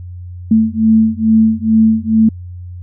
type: beating tone pair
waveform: sine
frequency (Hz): 220 / 222.3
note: A3 / A3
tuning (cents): 0 / +18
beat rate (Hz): 2.3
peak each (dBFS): -11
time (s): 0.51-2.29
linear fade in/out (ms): 5
effects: added 89 Hz sine -26 dBFS peak until 2.82 s